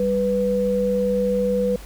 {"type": "tone pair together", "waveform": "sine", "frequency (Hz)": [196, 493.9], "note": ["G3", "B4"], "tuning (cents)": [0, 0], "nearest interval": "octave + major third", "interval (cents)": 1600, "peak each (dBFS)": [-23, -19], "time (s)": [0, 1.76], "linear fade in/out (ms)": 2, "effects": ["added 50 Hz sine -38 dBFS peak until 1.85 s", "pink hiss -44 dBFS RMS until 1.85 s"]}